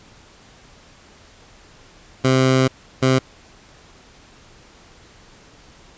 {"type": "tone bursts at uneven times", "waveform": "15% pulse", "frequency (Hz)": 130.81, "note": "C3", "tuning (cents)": 0, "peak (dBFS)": -7, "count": 2, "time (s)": [[2.24, 2.68], [3.02, 3.19]], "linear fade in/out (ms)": 10, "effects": ["pink hiss -48 dBFS RMS until 5.97 s", "resampled to 16000 Hz"]}